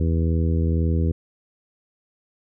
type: harmonic tone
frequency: 82 Hz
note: E2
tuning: 9 cents flat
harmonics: 1 / 2 / 3 / 4 / 5 / 6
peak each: -19 / -25 / -29 / -31 / -33 / -35 dBFS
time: 0-1.12 s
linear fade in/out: 5 ms
effects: none